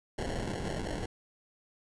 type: noise with sample-and-hold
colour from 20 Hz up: pink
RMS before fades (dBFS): -35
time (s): 0.18-1.06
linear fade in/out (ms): 5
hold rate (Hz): 1225
effects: resampled to 22050 Hz